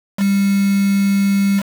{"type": "tone with quantisation", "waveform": "sine", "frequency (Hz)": 198.1, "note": "G3", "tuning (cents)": 18, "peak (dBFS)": -12, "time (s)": [0.17, 1.63], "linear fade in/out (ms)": 50, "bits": 4, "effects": []}